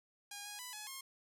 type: tone with pitch steps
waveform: 5% pulse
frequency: 815 / 826 / 994 / 846 / 1072 Hz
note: G#5 / G#5 / B5 / G#5 / C6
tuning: -33 / -10 / +11 / +32 / +42 cents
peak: -33 dBFS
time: 0.31-1.01 s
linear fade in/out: 5 ms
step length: 140 ms
effects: none